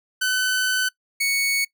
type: tone pair in turn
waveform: sawtooth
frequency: 1511 / 2220 Hz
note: F#6 / C#7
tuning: +36 / +2 cents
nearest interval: perfect fifth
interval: 666 cents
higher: second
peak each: -16 dBFS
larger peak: neither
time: 0.21-0.89 / 1.2-1.65 s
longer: first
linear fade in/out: 10 ms
effects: noise-tail reverb RT60 0.1 s tail -22 dB re dry